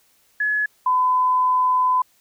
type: tone pair in turn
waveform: sine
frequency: 1699 / 1010.2 Hz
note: G#6 / B5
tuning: +39 / +39 cents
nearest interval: major sixth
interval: 900 cents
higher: first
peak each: -18 / -15 dBFS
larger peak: second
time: 0.4-0.66 / 0.86-2.02 s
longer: second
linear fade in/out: 5 ms
effects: white hiss -60 dBFS RMS until 2.2 s